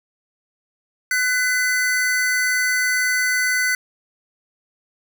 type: tone pair together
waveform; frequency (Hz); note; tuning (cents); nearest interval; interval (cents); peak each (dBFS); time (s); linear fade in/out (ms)
square; 1496 / 2018; F#6 / B6; +19 / +37; perfect fourth; 518; -21; 1.11-3.75; 2
effects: none